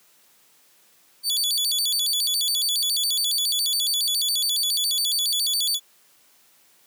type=tone with vibrato; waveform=sawtooth; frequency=3951 Hz; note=B7; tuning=in tune; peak=-18 dBFS; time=1.23-5.8 s; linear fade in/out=50 ms; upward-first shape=square; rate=7.2 Hz; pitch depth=250 cents each way; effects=white hiss -58 dBFS RMS until 6.86 s + high-pass 150 Hz 12 dB/octave